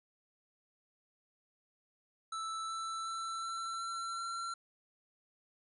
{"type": "tone with pitch steps", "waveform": "square", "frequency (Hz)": [1318.5, 1326.9, 1335.4, 1343.9, 1352.4, 1361.1], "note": ["E6", "E6", "E6", "E6", "E6", "F6"], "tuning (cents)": [0, 11, 22, 33, 44, -45], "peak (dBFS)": -38, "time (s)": [2.32, 4.54], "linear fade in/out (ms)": 5, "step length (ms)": 370, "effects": ["resampled to 24000 Hz"]}